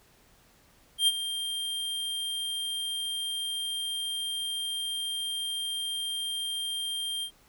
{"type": "tone with ADSR envelope", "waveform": "square", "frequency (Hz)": 3187, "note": "G7", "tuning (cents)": 28, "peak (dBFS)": -19, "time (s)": [0.98, 7.31], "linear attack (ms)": 94, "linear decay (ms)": 36, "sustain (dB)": -12, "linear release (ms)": 81, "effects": ["pink hiss -61 dBFS RMS until 7.48 s"]}